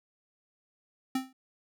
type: tone with exponential decay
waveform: square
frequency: 261.6 Hz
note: C4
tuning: in tune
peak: -25 dBFS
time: 1.15-1.33 s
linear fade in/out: 5 ms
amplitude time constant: 39 ms
effects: none